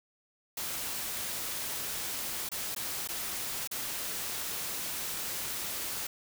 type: noise with dropouts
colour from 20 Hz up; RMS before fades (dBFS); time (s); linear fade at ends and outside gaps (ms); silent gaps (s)
white; -36; 0.57-6.07; 5; 2.49-2.516 / 2.749-2.762 / 3.076-3.087 / 3.675-3.712
effects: none